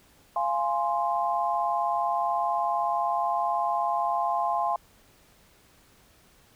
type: chord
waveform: sine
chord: F minor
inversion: none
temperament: equal with one note detuned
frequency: 690.8 / 830.6 / 1046.5 Hz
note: F5 / Ab5 / C6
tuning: -19 / 0 / 0 cents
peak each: -28 dBFS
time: 0.36-4.76 s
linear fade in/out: 2 ms
effects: pink hiss -59 dBFS RMS until 6.55 s